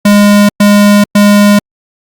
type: tone bursts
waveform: square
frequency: 205.1 Hz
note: G#3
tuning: 21 cents flat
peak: -3 dBFS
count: 3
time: 0.05-1.59 s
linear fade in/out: 5 ms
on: 440 ms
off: 110 ms
effects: Opus 48 kbps